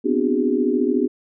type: tone cluster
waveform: sine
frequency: 245.6 / 259.6 / 298.3 / 368 / 407.7 Hz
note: B3 / C4 / D4 / F#4 / G#4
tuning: -9 / -13 / +27 / -9 / -32 cents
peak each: -23 dBFS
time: 0.04-1.08 s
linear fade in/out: 20 ms
effects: none